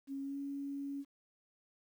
sine tone with pitch glide, 274.3 to 279.6 Hz, C#4 to C#4, -18 to +15 cents, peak -38 dBFS, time 0.07-1.05 s, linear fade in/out 50 ms, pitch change +33 cents, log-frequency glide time 0.21-0.38 s, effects 11-bit

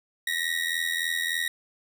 30% pulse ring-modulated tone, 1895 Hz, A#6, 28 cents sharp, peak -20 dBFS, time 0.27-1.48 s, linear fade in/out 2 ms, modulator 41.7 Hz, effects none

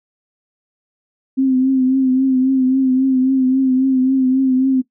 sine tone with vibrato, 261.6 Hz, C4, in tune, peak -11 dBFS, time 1.37-4.82 s, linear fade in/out 20 ms, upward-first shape triangle, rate 3.7 Hz, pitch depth 48 cents each way, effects noise-tail reverb RT60 0.1 s tail -17 dB re dry

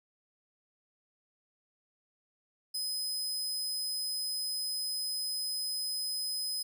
sawtooth tone, 5040 Hz, D#8, 21 cents sharp, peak -30 dBFS, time 2.74-6.63 s, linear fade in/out 10 ms, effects none

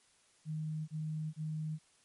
sine tone bursts, 155.56 Hz, D#3, in tune, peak -35 dBFS, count 3, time 0.45-1.79 s, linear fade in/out 50 ms, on 430 ms, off 25 ms, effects white hiss -68 dBFS RMS until 2.04 s + MP3 48 kbps

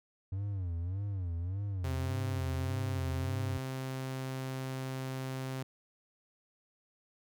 triangle tone with vibrato, 92.5 Hz, F#2, in tune, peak -31 dBFS, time 0.32-3.58 s, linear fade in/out 5 ms, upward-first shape sine, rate 1.7 Hz, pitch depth 170 cents each way
sawtooth tone, 131.5 Hz, C3, 9 cents sharp, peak -32 dBFS, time 1.84-5.63 s, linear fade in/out 5 ms
effects none

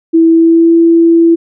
sine tone with pitch glide, 328.1 to 333.6 Hz, E4 to E4, -8 to +21 cents, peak -3 dBFS, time 0.13-1.36 s, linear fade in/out 20 ms, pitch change +29 cents, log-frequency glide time 0.3-0.74 s, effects none

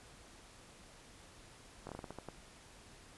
slowing click train, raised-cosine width 1 ms, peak -30 dBFS, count 9, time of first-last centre 1.87-2.287 s, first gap 21 ms, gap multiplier 1.25, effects pink hiss -58 dBFS RMS until 3.17 s + resampled to 24000 Hz

